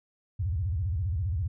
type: tone with vibrato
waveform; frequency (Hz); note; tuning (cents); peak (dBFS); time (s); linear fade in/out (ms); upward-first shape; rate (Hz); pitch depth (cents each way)
sine; 85.7; F2; -32; -26; 0.39-1.48; 10; square; 15; 270
effects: none